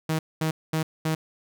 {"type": "tone bursts", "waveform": "sawtooth", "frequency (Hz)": 158.4, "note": "D#3", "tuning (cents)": 31, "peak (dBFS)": -19, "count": 4, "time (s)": [0.09, 1.15], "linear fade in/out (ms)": 5, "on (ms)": 100, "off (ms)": 220, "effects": []}